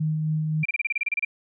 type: tone with tremolo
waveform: sine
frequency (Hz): 155.5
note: D#3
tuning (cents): -1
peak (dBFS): -21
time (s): 0-0.64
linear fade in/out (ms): 10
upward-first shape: sine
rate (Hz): 3.8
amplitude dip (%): 25
type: tone bursts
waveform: sine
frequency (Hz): 2367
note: D7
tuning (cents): +13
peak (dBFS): -21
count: 12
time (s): 0.63-1.249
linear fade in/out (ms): 5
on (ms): 25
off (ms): 29
effects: none